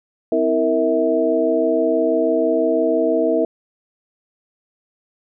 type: tone cluster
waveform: sine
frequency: 258.7 / 324.8 / 463.7 / 648 Hz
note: C4 / E4 / A#4 / E5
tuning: -19 / -26 / -9 / -30 cents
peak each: -24 / -20 / -19 / -19 dBFS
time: 0.32-3.45 s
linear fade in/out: 2 ms
effects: none